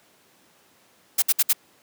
blue noise bursts, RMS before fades -18 dBFS, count 4, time 1.18-1.532 s, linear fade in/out 10 ms, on 43 ms, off 60 ms, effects pink hiss -58 dBFS RMS until 1.82 s + high-pass 200 Hz 12 dB/octave

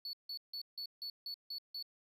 triangle tone bursts, 4435 Hz, C#8, in tune, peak -39 dBFS, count 8, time 0.05-1.826 s, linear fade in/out 2 ms, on 82 ms, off 160 ms, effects none

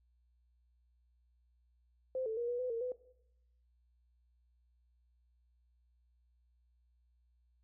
sine tone with pitch steps, 518 / 442.2 / 474.7 / 485.3 / 504 / 459.6 / 501 Hz, C5 / A4 / A#4 / B4 / B4 / A#4 / B4, -17 / +9 / +31 / -30 / +35 / -25 / +25 cents, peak -34 dBFS, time 2.15-2.92 s, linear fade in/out 2 ms, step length 110 ms, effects noise-tail reverb RT60 0.8 s tail -17 dB re dry + added 60 Hz sine -69 dBFS peak until 7.63 s

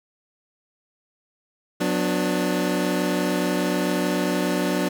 25% pulse chord, B minor, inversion second, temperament equal with one note detuned, 182.13 / 246.9 / 293.7 Hz, F#3 / B3 / D4, -27 / 0 / 0 cents, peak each -21 / -24 / -21 dBFS, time 1.8-4.89 s, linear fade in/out 10 ms, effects none

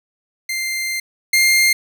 sawtooth tone pair in turn, 2093 / 2111 Hz, C7 / C7, 0 / +15 cents, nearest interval unison, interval 15 cents, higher second, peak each -17 / -8 dBFS, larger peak second, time 0.49-1 / 1.33-1.73 s, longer first, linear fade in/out 5 ms, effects none

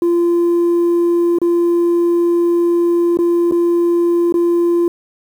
sine tone with dropouts, 344.1 Hz, F4, 26 cents flat, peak -8 dBFS, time 0.02-4.88 s, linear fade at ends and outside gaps 2 ms, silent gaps 1.386-1.416 / 3.172-3.188 / 3.512-3.521 / 4.324-4.341 s, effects tanh soft clip ceiling -10 dBFS + 7-bit

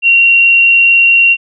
sine tone with frequency modulation, 2749 Hz, F7, 28 cents flat, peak -4 dBFS, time 0.02-1.37 s, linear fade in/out 50 ms, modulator 24.5 Hz, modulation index 0.57, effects none

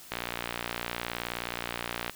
click train, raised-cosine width 0.3 ms, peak -15 dBFS, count 118, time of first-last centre 0.12-2.096 s, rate 59.2 Hz, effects white hiss -49 dBFS RMS until 2.15 s

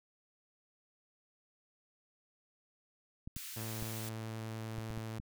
clicks, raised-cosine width 5 ms, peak -31 dBFS, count 7, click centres 3.275 / 3.366 / 3.825 / 4.784 / 4.905 / 4.976 / 5.199 s
white high-pass noise, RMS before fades -46 dBFS, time 3.36-4.09 s, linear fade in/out 0 ms, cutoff 1500 Hz, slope 24 dB/octave
sawtooth tone, 111.2 Hz, A2, 19 cents sharp, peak -36 dBFS, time 3.56-5.19 s, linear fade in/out 10 ms
effects none

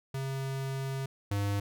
square tone pair in turn, 134.8 / 100.99 Hz, C#3 / G#2, -48 / -48 cents, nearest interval perfect fourth, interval 500 cents, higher first, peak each -33 / -29 dBFS, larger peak second, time 0.14-1.06 / 1.31-1.6 s, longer first, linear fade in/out 5 ms, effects none

